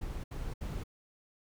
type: noise bursts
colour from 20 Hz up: brown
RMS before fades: -38 dBFS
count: 3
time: 0.01-0.838 s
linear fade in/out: 10 ms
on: 230 ms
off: 69 ms
effects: none